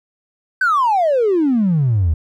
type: exponential sweep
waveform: triangle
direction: down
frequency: 1568 to 74.6 Hz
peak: -9 dBFS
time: 0.61-2.14 s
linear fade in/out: 5 ms
effects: tanh soft clip ceiling -9 dBFS